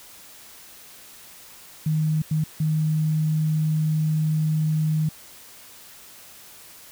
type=tone bursts at uneven times; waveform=sine; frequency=155.56 Hz; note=D#3; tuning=in tune; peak=-19 dBFS; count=3; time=1.86-2.22 / 2.31-2.44 / 2.6-5.09 s; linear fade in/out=5 ms; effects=white hiss -46 dBFS RMS until 6.91 s